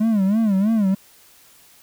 triangle tone with vibrato, 207.7 Hz, G#3, in tune, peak -13 dBFS, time 0-0.95 s, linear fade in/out 10 ms, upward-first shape sine, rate 3.1 Hz, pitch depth 160 cents each way, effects white hiss -51 dBFS RMS until 1.82 s

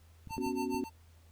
clicks, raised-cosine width 5 ms, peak -35 dBFS, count 5, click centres 0.273 / 0.308 / 0.369 / 0.465 / 0.746 s
square tone with tremolo, 897 Hz, A5, 33 cents sharp, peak -36 dBFS, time 0.29-0.9 s, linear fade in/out 50 ms, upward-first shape sine, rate 7 Hz, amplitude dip 95%
sine chord, B suspended second, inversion none, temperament just, 246.9 / 277.8 / 370.4 Hz, B3 / C#4 / F#4, 0 / +4 / +2 cents, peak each -37 / -36 / -37 dBFS, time 0.38-0.84 s, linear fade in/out 0 ms
effects added 82 Hz sine -57 dBFS peak until 1.31 s + pink hiss -67 dBFS RMS until 1.31 s

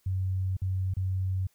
sine tone with dropouts, 94 Hz, F#2, 28 cents sharp, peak -26 dBFS, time 0.06-1.47 s, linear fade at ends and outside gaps 5 ms, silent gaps 0.568-0.617 / 0.939-0.967 s, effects white hiss -69 dBFS RMS until 1.54 s

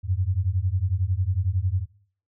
sine beating tone pair, 87.7 / 98.7 Hz, F2 / G2, +8 / +12 cents, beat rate 11 Hz, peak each -24 dBFS, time 0.03-1.86 s, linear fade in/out 50 ms, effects noise-tail reverb RT60 0.5 s tail -20 dB re dry

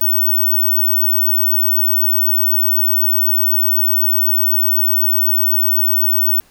sine tone, 15804 Hz, B9, in tune, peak -10 dBFS, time 0.01-6.4 s, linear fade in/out 2 ms, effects tanh soft clip ceiling -9 dBFS + pink hiss -51 dBFS RMS until 6.5 s

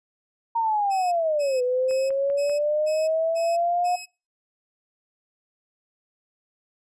sine linear two-way sweep, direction down then up, 932.3 to 494.4 to 720 Hz, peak -20 dBFS, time 0.55-3.96 s, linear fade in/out 10 ms, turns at 1.62 s
15% pulse tone bursts, 2560 Hz, D#7, 49 cents sharp, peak -29 dBFS, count 7, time 0.9-4.06 s, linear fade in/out 20 ms, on 220 ms, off 270 ms
click train, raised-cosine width 0.5 ms, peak -29 dBFS, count 4, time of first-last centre 1.91-2.496 s, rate 5.12 Hz
effects noise-tail reverb RT60 0.3 s tail -22 dB re dry + resampled to 22050 Hz

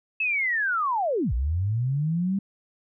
sine linear two-way sweep, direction down then up, 2637 to 55 to 200.1 Hz, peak -22 dBFS, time 0.2-2.39 s, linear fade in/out 5 ms, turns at 1.33 s, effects none

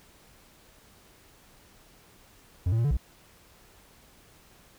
triangle tone with pitch steps, 89.2 / 112.8 / 116.8 / 145 / 60.1 Hz, F2 / A2 / A#2 / D3 / B1, +37 / +44 / +4 / -22 / -46 cents, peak -20 dBFS, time 2.66-2.97 s, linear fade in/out 5 ms, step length 62 ms, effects pink hiss -57 dBFS RMS until 4.78 s

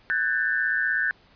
sine tone cluster, 1500 / 1616 / 1776 Hz, F#6 / G#6 / A6, +23 / -48 / +16 cents, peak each -26 dBFS, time 0.1-1.11 s, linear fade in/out 0 ms, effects pink hiss -57 dBFS RMS until 1.35 s + resampled to 11025 Hz

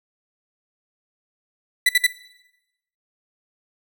30% pulse tone bursts, 1980 Hz, B6, 4 cents sharp, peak -10 dBFS, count 3, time 1.86-2.067 s, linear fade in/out 5 ms, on 31 ms, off 57 ms, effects noise-tail reverb RT60 0.9 s tail -17 dB re dry

